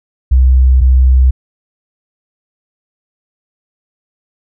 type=tone pair in turn; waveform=sine; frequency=64.2 / 64.2 Hz; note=C2 / C2; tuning=-32 / -32 cents; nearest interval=unison; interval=0 cents; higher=neither; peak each=-4 dBFS; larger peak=neither; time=0.31-0.81 / 0.81-1.31 s; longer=neither; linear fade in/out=10 ms; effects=none